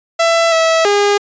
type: tone with pitch steps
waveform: sawtooth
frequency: 667 / 652 / 407.8 Hz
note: E5 / E5 / G#4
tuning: +20 / -19 / -32 cents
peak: -6 dBFS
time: 0.19-1.18 s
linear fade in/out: 10 ms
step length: 330 ms
effects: resampled to 16000 Hz